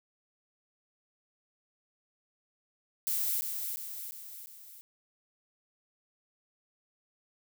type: noise with echo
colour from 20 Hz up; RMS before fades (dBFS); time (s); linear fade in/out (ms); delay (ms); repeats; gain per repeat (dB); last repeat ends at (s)
violet; -31; 3.07-3.41; 0; 350; 4; -5; 4.81
effects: none